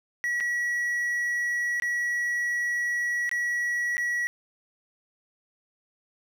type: tone with dropouts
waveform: triangle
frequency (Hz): 1928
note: B6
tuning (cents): -42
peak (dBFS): -23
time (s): 0.24-4.27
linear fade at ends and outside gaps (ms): 0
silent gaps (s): 0.402-0.407 / 1.799-1.822 / 3.293-3.314 / 3.969-3.98
effects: none